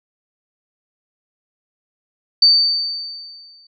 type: tone with exponential decay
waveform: sine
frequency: 4582 Hz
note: D8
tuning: 44 cents flat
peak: -6 dBFS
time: 2.42-3.67 s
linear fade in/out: 5 ms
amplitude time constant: 270 ms
effects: none